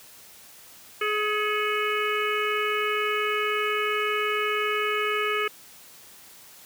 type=harmonic tone with a mistuned harmonic; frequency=421.9 Hz; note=G#4; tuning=27 cents sharp; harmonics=1 / 3 / 4 / 5 / 6 / 7; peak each=-28 / -28 / -33 / -30 / -34 / -34 dBFS; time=1.01-5.48 s; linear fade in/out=5 ms; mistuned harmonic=5; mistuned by=+66 cents; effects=white hiss -49 dBFS RMS until 6.65 s + high-pass 60 Hz 12 dB/octave